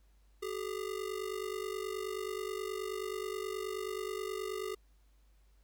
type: ring-modulated tone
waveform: square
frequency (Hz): 403.7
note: G#4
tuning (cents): -49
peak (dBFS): -34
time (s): 0.42-4.75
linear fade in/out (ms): 10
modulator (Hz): 24.7
effects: added 50 Hz sine -62 dBFS peak until 5.63 s + pink hiss -75 dBFS RMS until 5.63 s